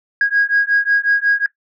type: beating tone pair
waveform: sine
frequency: 1640 / 1645.5 Hz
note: G#6 / G#6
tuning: -22 / -16 cents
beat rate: 5.5 Hz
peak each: -15 dBFS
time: 0.21-1.46 s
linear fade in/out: 2 ms
effects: noise-tail reverb RT60 0.1 s tail -17 dB re dry + tanh soft clip ceiling -6 dBFS